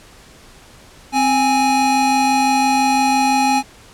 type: tone pair together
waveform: square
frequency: 261.7 / 831 Hz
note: C4 / G#5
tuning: 0 / +1 cents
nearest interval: octave + minor sixth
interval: 2001 cents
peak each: -19 / -15 dBFS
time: 1.12-3.63 s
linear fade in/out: 50 ms
effects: pink hiss -44 dBFS RMS until 3.93 s + low-pass 10000 Hz 12 dB/octave